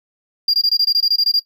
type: tone bursts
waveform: triangle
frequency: 4791 Hz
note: D8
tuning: 34 cents sharp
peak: -9 dBFS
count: 12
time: 0.48-1.394 s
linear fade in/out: 5 ms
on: 56 ms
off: 22 ms
effects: noise-tail reverb RT60 0.1 s tail -19 dB re dry + tanh soft clip ceiling -8 dBFS